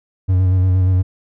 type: tone with vibrato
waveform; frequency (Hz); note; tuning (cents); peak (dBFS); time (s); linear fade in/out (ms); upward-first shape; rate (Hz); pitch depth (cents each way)
triangle; 92.6; F#2; +2; -9; 0.28-1.03; 20; square; 8.5; 24
effects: none